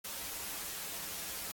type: noise with comb filter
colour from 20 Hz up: white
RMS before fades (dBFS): -41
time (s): 0.04-1.52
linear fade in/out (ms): 10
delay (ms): 8.1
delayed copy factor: -0.7
effects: AAC 64 kbps